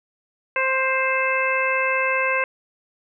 harmonic tone, 525 Hz, C5, 6 cents sharp, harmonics 1 / 2 / 3 / 4 / 5, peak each -25 / -25 / -25 / -25 / -25 dBFS, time 0.56-2.44 s, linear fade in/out 2 ms, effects none

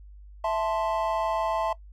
triangle chord, A minor, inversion second, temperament equal, 659.3 / 880 / 1046.5 Hz, E5 / A5 / C6, 0 / 0 / 0 cents, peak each -25 / -27 / -29 dBFS, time 0.44-1.73 s, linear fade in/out 5 ms, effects noise-tail reverb RT60 0.1 s tail -19 dB re dry + added 50 Hz sine -44 dBFS peak until 1.92 s

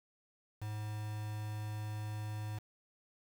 triangle tone with quantisation, 106.4 Hz, G#2, 42 cents sharp, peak -36 dBFS, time 0.61-2.59 s, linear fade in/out 10 ms, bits 8, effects none

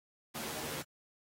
pink noise with comb filter, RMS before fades -40 dBFS, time 0.34-0.83 s, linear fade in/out 20 ms, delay 13 ms, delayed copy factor +0.95, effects high-pass 150 Hz 12 dB/octave + AAC 48 kbps

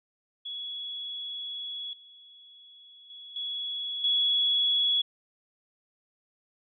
sine tone with level steps, 3369 Hz, G#7, 24 cents sharp, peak -34 / -50 / -43 / -31 / -22 dBFS, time 0.45-5.02 s, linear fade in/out 10 ms, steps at 1.93 / 3.1 / 3.36 / 4.04 s, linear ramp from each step 2 ms, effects none

